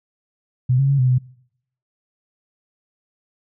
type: tone with pitch steps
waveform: sine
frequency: 126.7 / 136.7 / 139.2 / 127.5 / 126.7 Hz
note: B2 / C#3 / C#3 / C3 / B2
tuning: +45 / -24 / +8 / -44 / +45 cents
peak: -13 dBFS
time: 0.69-1.185 s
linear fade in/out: 10 ms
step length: 99 ms
effects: noise-tail reverb RT60 0.7 s tail -23 dB re dry